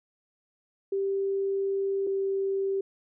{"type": "tone pair in turn", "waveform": "sine", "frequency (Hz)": [392, 389.9], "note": ["G4", "G4"], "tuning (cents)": [0, -9], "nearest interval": "unison", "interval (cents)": 9, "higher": "first", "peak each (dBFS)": -25, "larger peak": "neither", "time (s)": [[0.92, 2.07], [2.07, 2.81]], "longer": "first", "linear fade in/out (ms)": 5, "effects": []}